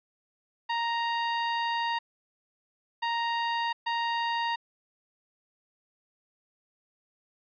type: tone bursts at uneven times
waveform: sawtooth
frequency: 932.3 Hz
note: A#5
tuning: in tune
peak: -23 dBFS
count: 3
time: 0.69-1.99 / 3.02-3.73 / 3.86-4.56 s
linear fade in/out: 10 ms
effects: resampled to 11025 Hz